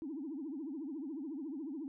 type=tone with vibrato; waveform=sine; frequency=293.7 Hz; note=D4; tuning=in tune; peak=-38 dBFS; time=0.02-1.88 s; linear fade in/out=0 ms; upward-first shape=triangle; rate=14 Hz; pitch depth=270 cents each way; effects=tanh soft clip ceiling -34 dBFS